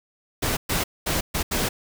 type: noise bursts at uneven times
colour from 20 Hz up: pink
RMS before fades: -24 dBFS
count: 5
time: 0.42-0.57 / 0.69-0.84 / 1.06-1.21 / 1.34-1.43 / 1.51-1.69 s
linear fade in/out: 10 ms
effects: none